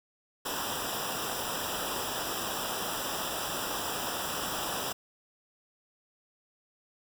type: noise with comb filter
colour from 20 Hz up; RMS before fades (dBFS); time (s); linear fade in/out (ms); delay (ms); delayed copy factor
pink; -34; 0.45-4.93; 10; 0.46; -0.9
effects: none